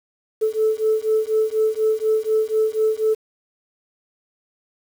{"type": "beating tone pair", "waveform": "sine", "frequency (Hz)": [434.6, 438.7], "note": ["A4", "A4"], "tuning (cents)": [-21, -5], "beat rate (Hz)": 4.1, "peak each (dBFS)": -19, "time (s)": [0.41, 3.15], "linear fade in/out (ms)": 20, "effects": ["tanh soft clip ceiling -10 dBFS", "7-bit"]}